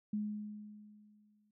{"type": "tone with exponential decay", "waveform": "sine", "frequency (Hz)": 210, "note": "G#3", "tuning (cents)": 19, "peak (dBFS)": -32, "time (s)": [0.13, 1.51], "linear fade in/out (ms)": 5, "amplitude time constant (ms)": 300, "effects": []}